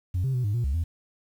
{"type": "tone with pitch steps", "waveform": "sine", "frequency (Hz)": [90.6, 132.7, 125.4, 102.5, 119.3, 68, 82.8], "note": ["F#2", "C3", "B2", "G#2", "A#2", "C#2", "E2"], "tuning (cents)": [-36, 25, 27, -22, 41, -33, 8], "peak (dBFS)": -21, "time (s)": [0.14, 0.84], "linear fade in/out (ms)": 10, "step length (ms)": 100, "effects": ["tanh soft clip ceiling -21 dBFS", "9-bit"]}